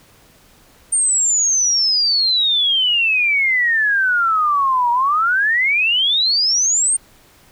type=exponential two-way sweep; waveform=sine; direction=down then up; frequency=8900 to 941 to 8900 Hz; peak=-13 dBFS; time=0.92-6.97 s; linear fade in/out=10 ms; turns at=4.91 s; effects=pink hiss -50 dBFS RMS until 7.51 s